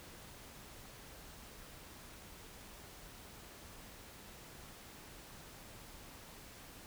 silence, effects pink hiss -54 dBFS RMS until 6.86 s

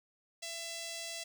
5% pulse tone with notch filter, 669 Hz, E5, 25 cents sharp, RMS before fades -42 dBFS, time 0.42-1.24 s, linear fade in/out 10 ms, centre 1300 Hz, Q 2, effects none

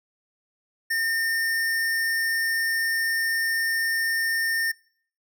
square tone, 1816 Hz, A#6, 46 cents flat, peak -23 dBFS, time 0.9-4.72 s, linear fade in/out 10 ms, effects noise-tail reverb RT60 0.6 s tail -25 dB re dry

